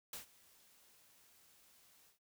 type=noise with ADSR envelope; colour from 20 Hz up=white; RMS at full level=-45 dBFS; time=0.13-2.19 s; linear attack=3 ms; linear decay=120 ms; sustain=-22 dB; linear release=120 ms; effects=none